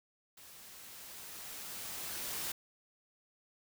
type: noise with level ramp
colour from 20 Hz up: white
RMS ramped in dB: -55 to -38 dBFS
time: 0.37-2.52 s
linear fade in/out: 5 ms
effects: none